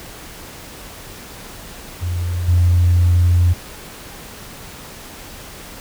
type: tone with level steps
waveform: sine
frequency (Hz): 87.8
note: F2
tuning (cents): +10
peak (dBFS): -18 / -9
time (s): 2.01-3.54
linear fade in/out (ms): 20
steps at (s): 2.48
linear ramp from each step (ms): 5
effects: tanh soft clip ceiling -6 dBFS + pink hiss -36 dBFS RMS until 5.8 s